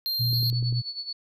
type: tone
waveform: square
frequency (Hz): 4186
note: C8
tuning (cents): 0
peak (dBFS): -26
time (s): 0.06-0.5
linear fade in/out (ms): 0
type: tone with vibrato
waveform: sine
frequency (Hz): 120.2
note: B2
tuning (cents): -46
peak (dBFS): -23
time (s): 0.19-0.82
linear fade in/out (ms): 20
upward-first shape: square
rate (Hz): 19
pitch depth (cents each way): 8
type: tone with tremolo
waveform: sine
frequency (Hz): 4435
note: C#8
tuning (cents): 0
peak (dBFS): -29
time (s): 0.33-1.13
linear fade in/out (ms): 5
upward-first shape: sine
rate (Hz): 9.4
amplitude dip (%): 75
type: click train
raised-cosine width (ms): 3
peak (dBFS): -27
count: 5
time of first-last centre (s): 0.33-0.726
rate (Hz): 10.1
effects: none